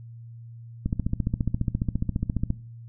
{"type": "click train", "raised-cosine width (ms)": 5, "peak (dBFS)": -12, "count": 25, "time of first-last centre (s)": [0.86, 2.504], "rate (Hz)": 14.6, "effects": ["noise-tail reverb RT60 0.5 s tail -19 dB re dry", "added 116 Hz sine -40 dBFS peak until 2.88 s"]}